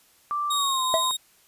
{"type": "tone with pitch glide", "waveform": "sine", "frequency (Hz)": [1174.7, 1028.6], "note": ["D6", "C6"], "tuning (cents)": [0, -30], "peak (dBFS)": -24, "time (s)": [0.31, 1.11], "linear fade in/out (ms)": 0, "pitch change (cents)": -230, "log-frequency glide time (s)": [0.53, 0.83]}
{"type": "tone with tremolo", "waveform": "sawtooth", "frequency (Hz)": 3737, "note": "A#7", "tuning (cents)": 4, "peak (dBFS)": -21, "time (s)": [0.5, 1.17], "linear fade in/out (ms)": 10, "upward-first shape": "triangle", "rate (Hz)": 2.3, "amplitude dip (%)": 30}
{"type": "tone with exponential decay", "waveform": "triangle", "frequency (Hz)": 652, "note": "E5", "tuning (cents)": -19, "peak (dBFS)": -14, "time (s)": [0.94, 1.08], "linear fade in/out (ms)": 0, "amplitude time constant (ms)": 29}
{"effects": ["white hiss -59 dBFS RMS until 1.47 s", "resampled to 32000 Hz"]}